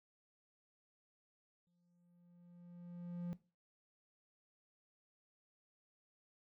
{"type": "tone with exponential growth", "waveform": "triangle", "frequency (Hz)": 174.61, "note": "F3", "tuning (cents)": 0, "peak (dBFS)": -36, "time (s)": [1.67, 3.33], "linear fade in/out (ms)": 0, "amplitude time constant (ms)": 360, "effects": ["noise-tail reverb RT60 0.3 s tail -17 dB re dry"]}